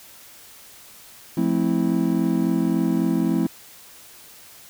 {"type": "chord", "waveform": "triangle", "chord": "F major seventh", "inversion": "none", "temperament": "just", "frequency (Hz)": [174.61, 218.3, 261.9, 327.4], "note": ["F3", "A3", "C4", "E4"], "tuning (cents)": [0, -13, 2, -12], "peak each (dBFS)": -22, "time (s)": [1.37, 3.47], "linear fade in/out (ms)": 5, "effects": ["white hiss -46 dBFS RMS until 4.69 s"]}